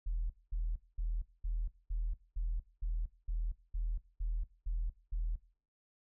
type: tone bursts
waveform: sine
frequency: 40.35 Hz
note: E1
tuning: 36 cents flat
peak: -31 dBFS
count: 12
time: 0.06-5.36 s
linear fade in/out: 10 ms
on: 240 ms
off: 220 ms
effects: noise-tail reverb RT60 0.5 s tail -21 dB re dry + tanh soft clip ceiling -28 dBFS